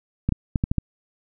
clicks, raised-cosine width 5 ms, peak -8 dBFS, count 6, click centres 0.29 / 0.323 / 0.558 / 0.639 / 0.715 / 0.783 s, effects none

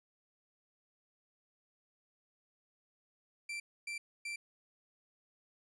40% pulse tone bursts, 2349 Hz, D7, in tune, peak -38 dBFS, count 3, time 3.49-4.36 s, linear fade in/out 5 ms, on 110 ms, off 270 ms, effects resampled to 22050 Hz

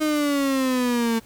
35% pulse exponential sweep, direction down, 311.1 to 224.5 Hz, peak -18 dBFS, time 0-1.2 s, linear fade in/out 20 ms, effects pink hiss -51 dBFS RMS until 1.25 s

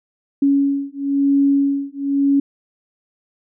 sine beating tone pair, 278.5 / 279.5 Hz, C#4 / C#4, +8 / +14 cents, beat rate 1 Hz, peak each -17 dBFS, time 0.42-2.4 s, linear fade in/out 5 ms, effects none

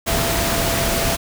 sine tone in noise, 672 Hz, E5, 33 cents sharp, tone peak -25 dBFS, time 0.06-1.17 s, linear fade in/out 20 ms, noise pink, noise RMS -20 dBFS, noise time 0.06-1.17 s, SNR -8 dB, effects none

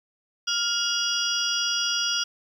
sine tone cluster, 1402 / 2854 / 3323 / 4902 / 5680 Hz, F6 / F7 / G#7 / D#8 / F8, +6 / +37 / 0 / -27 / +28 cents, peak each -29 dBFS, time 0.47-2.24 s, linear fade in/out 10 ms, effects tanh soft clip ceiling -12 dBFS + 9-bit

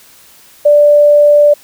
sine tone, 587.3 Hz, D5, in tune, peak -3 dBFS, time 0.65-1.54 s, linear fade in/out 10 ms, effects white hiss -42 dBFS RMS until 1.63 s

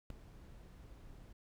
brown noise with ADSR envelope, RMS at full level -37 dBFS, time 0.1-1.33 s, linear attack 3 ms, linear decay 3 ms, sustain -18 dB, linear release 7 ms, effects none

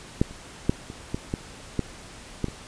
clicks, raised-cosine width 3 ms, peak -6 / -29 / -6 / -24 / -14 / -13 / -10 / -11 / -22 dBFS, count 9, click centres 0.215 / 0.31 / 0.695 / 0.901 / 1.145 / 1.339 / 1.793 / 2.443 / 2.484 s, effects pink hiss -44 dBFS RMS until 2.67 s + resampled to 22050 Hz

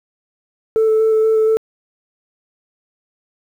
sine tone with vibrato, 440 Hz, A4, in tune, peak -9 dBFS, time 0.76-1.57 s, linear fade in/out 0 ms, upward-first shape square, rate 4.2 Hz, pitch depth 9 cents each way, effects tanh soft clip ceiling -9 dBFS + 8-bit

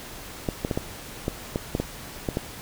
clicks, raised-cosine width 2 ms, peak -11 dBFS, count 10, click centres 0.488 / 0.649 / 0.712 / 0.775 / 1.281 / 1.559 / 1.751 / 1.8 / 2.288 / 2.371 s, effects pink hiss -40 dBFS RMS until 2.61 s

